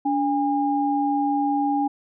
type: tone pair together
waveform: sine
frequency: 287.3 / 812.6 Hz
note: D4 / G#5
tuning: -38 / -38 cents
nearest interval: octave + tritone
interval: 1800 cents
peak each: -22 dBFS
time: 0.05-1.88 s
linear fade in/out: 10 ms
effects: none